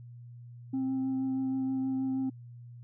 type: tone with vibrato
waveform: sine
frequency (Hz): 263.9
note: C4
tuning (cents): +15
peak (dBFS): -26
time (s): 0.73-2.3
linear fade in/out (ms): 10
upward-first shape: triangle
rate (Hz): 6.3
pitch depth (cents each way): 14
effects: tanh soft clip ceiling -27 dBFS + added 120 Hz sine -45 dBFS peak until 2.83 s